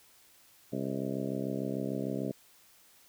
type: harmonic tone with a mistuned harmonic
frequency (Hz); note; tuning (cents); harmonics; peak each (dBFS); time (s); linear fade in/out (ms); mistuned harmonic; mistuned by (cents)
66.7; C2; +34; 2 / 3 / 4 / 5 / 6 / 7 / 8 / 9 / 10; -40 / -37 / -37 / -42 / -40 / -45 / -43 / -46 / -45; 0.72-2.32; 10; 10; -63
effects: white hiss -61 dBFS RMS until 3.08 s